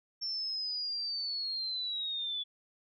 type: linear sweep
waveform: sine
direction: down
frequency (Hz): 5420 to 3429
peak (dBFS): -33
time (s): 0.21-2.44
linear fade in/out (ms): 20
effects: none